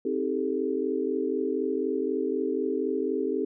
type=chord; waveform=sine; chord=A half-diminished seventh; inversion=first; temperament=just; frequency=264 / 316.8 / 396 / 440 Hz; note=C4 / Eb4 / G4 / A4; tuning=+16 / +31 / +18 / 0 cents; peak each=-31 / -32 / -29 / -31 dBFS; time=0.05-3.45 s; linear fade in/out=5 ms; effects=none